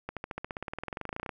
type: accelerating click train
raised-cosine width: 0.5 ms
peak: -20 dBFS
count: 25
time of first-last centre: 0.09-1.292 s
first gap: 77 ms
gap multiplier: 0.96
effects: none